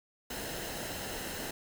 pink noise with comb filter, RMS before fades -39 dBFS, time 0.3-1.51 s, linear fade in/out 5 ms, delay 0.86 ms, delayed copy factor -0.5, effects none

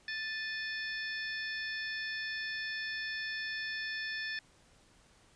harmonic tone with a mistuned harmonic, 880 Hz, A5, in tune, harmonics 2 / 3 / 4 / 5 / 6, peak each -37 / -45 / -46 / -48 / -45 dBFS, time 0.08-4.39 s, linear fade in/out 2 ms, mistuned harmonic 3, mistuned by -110 cents, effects pink hiss -64 dBFS RMS until 5.35 s + resampled to 22050 Hz

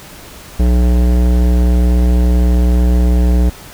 sine tone with hard clipping, 60.6 Hz, B1, 32 cents flat, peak -10 dBFS, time 0.59-3.5 s, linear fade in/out 10 ms, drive 16 dB, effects pink hiss -35 dBFS RMS until 3.73 s

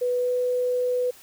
sine tone with pitch glide, 493.9 to 496.8 Hz, B4 to B4, 0 to +10 cents, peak -21 dBFS, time 0.01-1.11 s, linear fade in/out 10 ms, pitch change +10 cents, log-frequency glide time 0.19-0.33 s, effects white hiss -50 dBFS RMS until 1.22 s

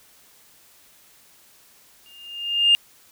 sine tone with exponential growth, 2815 Hz, F7, 13 cents sharp, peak -9 dBFS, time 2.06-2.75 s, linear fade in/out 0 ms, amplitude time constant 150 ms, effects tanh soft clip ceiling -8 dBFS + white hiss -54 dBFS RMS until 3.11 s

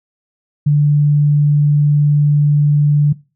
sine tone, 146.83 Hz, D3, in tune, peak -8 dBFS, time 0.66-3.13 s, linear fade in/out 10 ms, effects noise-tail reverb RT60 0.3 s tail -20 dB re dry

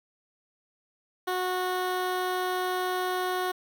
15% pulse tone with notch filter, 366.5 Hz, F#4, 16 cents flat, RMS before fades -29 dBFS, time 1.27-3.52 s, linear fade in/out 10 ms, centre 7100 Hz, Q 1.2, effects 9-bit

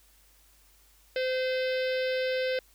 harmonic tone with a mistuned harmonic, 515 Hz, C5, 28 cents flat, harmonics 1 / 3 / 4 / 5 / 6 / 7 / 8 / 9 / 10, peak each -27 / -37 / -39 / -41 / -43 / -44 / -45 / -46 / -47 dBFS, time 1.16-2.59 s, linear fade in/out 2 ms, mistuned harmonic 8, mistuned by -24 cents, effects added 50 Hz sine -62 dBFS peak until 2.74 s + white hiss -62 dBFS RMS until 2.74 s

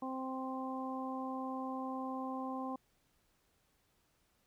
harmonic tone, 261.6 Hz, C4, in tune, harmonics 1 / 2 / 3 / 4, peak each -40 / -46 / -44 / -44 dBFS, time 0.02-2.76 s, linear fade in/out 5 ms, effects pink hiss -75 dBFS RMS until 4.46 s

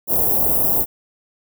white band-stop noise, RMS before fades -17 dBFS, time 0.07-0.86 s, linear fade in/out 50 ms, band 770 to 13000 Hz, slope 24 dB/octave, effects none

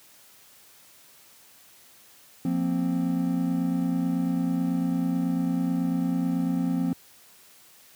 triangle chord, F suspended fourth, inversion none, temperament just, 174.61 / 232.8 / 261.9 Hz, F3 / Bb3 / C4, 0 / -2 / +2 cents, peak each -25 / -29 / -24 dBFS, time 2.45-6.93 s, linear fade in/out 2 ms, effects white hiss -54 dBFS RMS until 7.95 s + high-pass 80 Hz 12 dB/octave

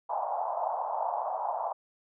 pink band-pass noise, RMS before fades -32 dBFS, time 0.09-1.73 s, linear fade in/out 10 ms, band 660 to 970 Hz, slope 48 dB/octave, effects none

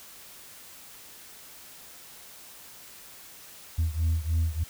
sine beating tone pair, 80.3 / 83.6 Hz, E2 / E2, -45 / +25 cents, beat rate 3.3 Hz, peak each -24 / -26 dBFS, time 3.78-4.64 s, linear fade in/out 10 ms, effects tanh soft clip ceiling -20 dBFS + white hiss -48 dBFS RMS until 4.69 s

